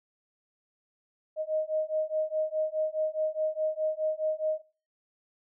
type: beating tone pair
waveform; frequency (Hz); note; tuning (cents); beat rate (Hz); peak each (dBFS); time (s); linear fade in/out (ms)
sine; 621 / 625.8; D#5 / D#5; -3 / +10; 4.8; -30 / -30; 1.36-4.62; 50
effects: noise-tail reverb RT60 0.4 s tail -24 dB re dry